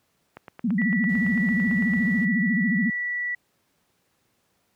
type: click train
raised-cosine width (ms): 0.5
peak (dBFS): -24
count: 15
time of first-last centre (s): 0.37-1.936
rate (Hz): 8.94
type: tone with vibrato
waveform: sine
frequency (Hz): 207.7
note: G#3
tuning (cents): 0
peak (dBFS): -20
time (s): 0.64-2.9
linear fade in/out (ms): 5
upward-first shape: sine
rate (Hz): 14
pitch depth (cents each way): 280
type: tone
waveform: sine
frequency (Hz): 1950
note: B6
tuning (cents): -23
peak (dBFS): -25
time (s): 0.78-3.35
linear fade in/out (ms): 5
type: noise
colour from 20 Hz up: brown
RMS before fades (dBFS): -38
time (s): 1.09-2.25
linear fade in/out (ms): 2
effects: pink hiss -69 dBFS RMS until 4.75 s + high-pass 100 Hz 12 dB/octave